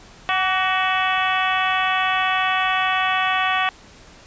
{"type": "harmonic tone with a mistuned harmonic", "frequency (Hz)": 373.7, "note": "F#4", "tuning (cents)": 17, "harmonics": [2, 3, 4, 5, 6, 7, 8, 9], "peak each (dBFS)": [-23, -23, -27, -25, -30, -26, -31, -31], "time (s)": [0.29, 3.69], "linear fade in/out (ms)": 0, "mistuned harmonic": 3, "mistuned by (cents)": 35, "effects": ["pink hiss -46 dBFS RMS until 4.26 s", "resampled to 16000 Hz"]}